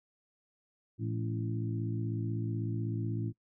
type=harmonic tone with a mistuned harmonic; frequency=56.1 Hz; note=A1; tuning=34 cents sharp; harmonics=2 / 3 / 4 / 5 / 6; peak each=-33 / -41 / -43 / -41 / -42 dBFS; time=0.98-3.33 s; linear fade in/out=50 ms; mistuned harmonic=4; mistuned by=-76 cents; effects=noise-tail reverb RT60 0.1 s tail -23 dB re dry